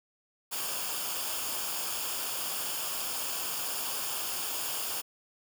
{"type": "noise with comb filter", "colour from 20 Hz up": "white", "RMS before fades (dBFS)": -34, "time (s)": [0.51, 5.02], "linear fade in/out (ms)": 20, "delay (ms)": 0.5, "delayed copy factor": -0.6, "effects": []}